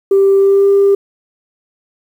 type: tone with pitch glide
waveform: sine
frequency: 392 to 397.5 Hz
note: G4 to G4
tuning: 0 to +24 cents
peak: -5 dBFS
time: 0.11-0.95 s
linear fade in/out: 5 ms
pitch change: +24 cents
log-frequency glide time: 0.39-0.68 s
effects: tanh soft clip ceiling -3 dBFS + 7-bit